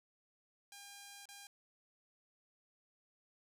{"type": "tone with dropouts", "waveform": "5% pulse", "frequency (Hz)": 805, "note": "G5", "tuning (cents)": 46, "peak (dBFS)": -40, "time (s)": [0.72, 1.47], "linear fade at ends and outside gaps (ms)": 2, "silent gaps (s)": [1.256, 1.288], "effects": []}